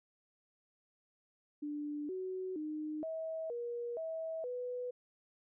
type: tone with pitch steps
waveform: sine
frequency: 294.9 / 373.3 / 306.2 / 644 / 476.3 / 647 / 495.1 Hz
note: D4 / F#4 / D#4 / E5 / A#4 / E5 / B4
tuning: +7 / +15 / -28 / -41 / +37 / -32 / +4 cents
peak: -37 dBFS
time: 1.62-4.91 s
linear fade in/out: 10 ms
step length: 470 ms
effects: none